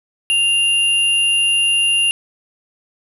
sine tone pair together, 2794 / 10506 Hz, F7 / E9, 0 / -7 cents, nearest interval octave + major seventh, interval 2293 cents, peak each -13 / -21 dBFS, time 0.3-2.11 s, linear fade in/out 0 ms, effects 8-bit

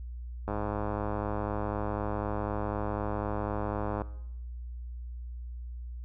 click train, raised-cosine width 1 ms, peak -19 dBFS, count 369, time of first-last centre 0.48-4.018 s, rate 104 Hz, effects noise-tail reverb RT60 0.9 s tail -19 dB re dry + added 60 Hz sine -37 dBFS peak until 6.04 s

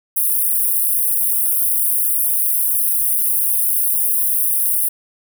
white high-pass noise, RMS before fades -17 dBFS, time 0.16-4.89 s, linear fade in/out 10 ms, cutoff 9200 Hz, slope 96 dB/octave, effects none

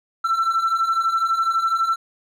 triangle beating tone pair, 1331 / 1343 Hz, E6 / E6, +16 / +32 cents, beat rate 12 Hz, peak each -20 / -16 dBFS, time 0.24-1.96 s, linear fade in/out 10 ms, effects tanh soft clip ceiling -13 dBFS

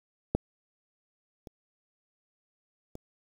clicks, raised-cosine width 2 ms, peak -11 / -30 / -28 dBFS, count 3, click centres 0.35 / 1.472 / 2.954 s, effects 8-bit

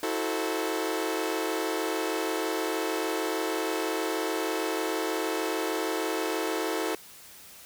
sawtooth chord, F# half-diminished seventh, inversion third, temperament equal with one note detuned, 323.6 / 370 / 440 / 523.3 Hz, E4 / F#4 / A4 / C5, -32 / 0 / 0 / 0 cents, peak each -28 / -30 / -28 / -33 dBFS, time 0.03-6.95 s, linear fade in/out 2 ms, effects white hiss -49 dBFS RMS until 7.65 s

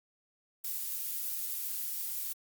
violet noise, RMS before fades -36 dBFS, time 0.64-2.33 s, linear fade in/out 5 ms, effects Opus 48 kbps

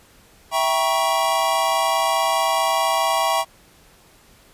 square chord, E diminished seventh, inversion none, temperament equal with one note detuned, 659.3 / 784 / 951.9 / 1108.7 Hz, E5 / G5 / Bb5 / Db6, 0 / 0 / +36 / 0 cents, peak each -24 dBFS, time 0.51-3.45 s, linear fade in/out 50 ms, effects pink hiss -52 dBFS RMS until 4.53 s + resampled to 32000 Hz

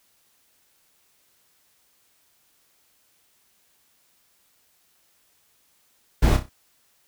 brown noise with echo, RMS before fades -17 dBFS, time 6.22-6.37 s, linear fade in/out 10 ms, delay 31 ms, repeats 4, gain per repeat -8 dB, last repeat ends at 6.494 s, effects white hiss -64 dBFS RMS until 7.07 s

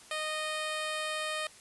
10% pulse tone, 618 Hz, D#5, 12 cents flat, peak -24 dBFS, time 0.11-1.47 s, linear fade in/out 2 ms, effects white hiss -54 dBFS RMS until 1.6 s + resampled to 24000 Hz

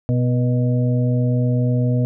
harmonic tone with a mistuned harmonic, 124.1 Hz, B2, 9 cents sharp, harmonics 1 / 2 / 4 / 5, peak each -16 / -22 / -28 / -30 dBFS, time 0.09-2.05 s, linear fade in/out 0 ms, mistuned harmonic 4, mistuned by -41 cents, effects none

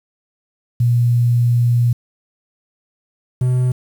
sine / triangle tone pair in turn, 120 / 126.04 Hz, B2 / B2, -49 / +36 cents, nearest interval minor second, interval 85 cents, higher second, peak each -11 dBFS, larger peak neither, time 0.8-1.93 / 3.41-3.72 s, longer first, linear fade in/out 5 ms, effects 7-bit

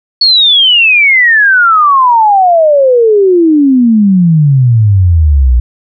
sine exponential sweep, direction down, 4435 to 58.27 Hz, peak -3 dBFS, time 0.21-5.6 s, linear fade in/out 5 ms, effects none

